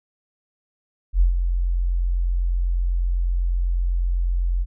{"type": "tone with ADSR envelope", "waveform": "sine", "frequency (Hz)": 44, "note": "F1", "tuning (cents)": 14, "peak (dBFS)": -11, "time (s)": [1.13, 4.66], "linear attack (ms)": 76, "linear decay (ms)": 120, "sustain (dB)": -7, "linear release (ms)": 44, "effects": []}